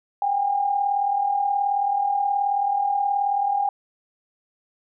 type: tone pair together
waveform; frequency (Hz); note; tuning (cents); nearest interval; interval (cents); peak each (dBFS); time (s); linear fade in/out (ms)
sine; 770 / 808.7; G5 / G#5; -31 / -46; minor second; 85; -27 / -20; 0.22-3.69; 2
effects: none